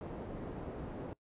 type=low-pass noise; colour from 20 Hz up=white; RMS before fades=-43 dBFS; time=0.01-1.13 s; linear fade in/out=0 ms; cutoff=430 Hz; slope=12 dB/octave; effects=noise-tail reverb RT60 0.1 s tail -22 dB re dry + resampled to 8000 Hz